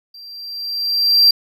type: tone with level ramp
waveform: triangle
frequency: 4719 Hz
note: D8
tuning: 7 cents sharp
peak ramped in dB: -35 to -5 dBFS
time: 0.14-1.31 s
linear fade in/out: 5 ms
effects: none